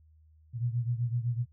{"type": "beating tone pair", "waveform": "sine", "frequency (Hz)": [117.8, 125.7], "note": ["A#2", "B2"], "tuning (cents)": [19, 31], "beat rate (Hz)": 7.9, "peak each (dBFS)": [-29, -33], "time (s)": [0.53, 1.46], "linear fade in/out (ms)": 50, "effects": ["added 78 Hz sine -57 dBFS peak until 1.52 s"]}